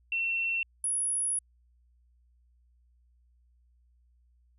sine tone pair in turn, 2708 / 10313 Hz, E7 / E9, +46 / -39 cents, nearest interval octave + major seventh, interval 2315 cents, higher second, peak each -27 / -27 dBFS, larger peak neither, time 0.12-0.63 / 0.84-1.39 s, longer second, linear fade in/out 2 ms, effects added 60 Hz sine -62 dBFS peak until 4.58 s

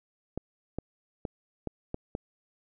clicks, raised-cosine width 2 ms, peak -19 dBFS, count 6, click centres 0.376 / 0.786 / 1.252 / 1.673 / 1.944 / 2.151 s, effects none

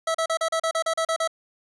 25% pulse tone bursts, 652 Hz, E5, 19 cents flat, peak -18 dBFS, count 11, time 0.07-1.276 s, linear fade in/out 5 ms, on 76 ms, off 37 ms, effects resampled to 24000 Hz

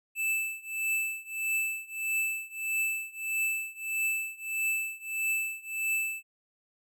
square tone with tremolo, 2637 Hz, E7, in tune, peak -26 dBFS, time 0.15-6.23 s, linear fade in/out 50 ms, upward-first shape triangle, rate 1.6 Hz, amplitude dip 95%, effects none

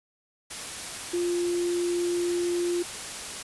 sine tone in noise, 349.2 Hz, F4, in tune, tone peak -24 dBFS, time 1.13-2.83 s, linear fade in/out 10 ms, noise white, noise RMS -36 dBFS, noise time 0.5-3.43 s, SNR +9 dB, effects resampled to 24000 Hz

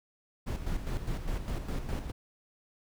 brown noise with tremolo, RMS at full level -32 dBFS, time 0.46-2.12 s, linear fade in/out 20 ms, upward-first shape square, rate 4.9 Hz, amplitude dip 55%, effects none

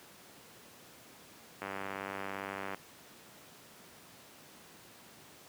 click train, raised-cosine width 0.5 ms, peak -23 dBFS, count 111, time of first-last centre 1.62-2.746 s, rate 97.7 Hz, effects pink hiss -55 dBFS RMS until 5.48 s + high-pass 150 Hz 12 dB/octave

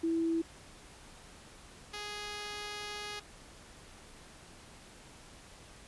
sine / 5% pulse tone pair in turn, 329.6 / 415.3 Hz, E4 / G#4, 0 / 0 cents, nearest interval major third, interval 400 cents, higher second, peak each -28 / -28 dBFS, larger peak neither, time 0.03-0.42 / 1.93-3.2 s, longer second, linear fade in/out 10 ms, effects pink hiss -54 dBFS RMS until 5.87 s + resampled to 24000 Hz

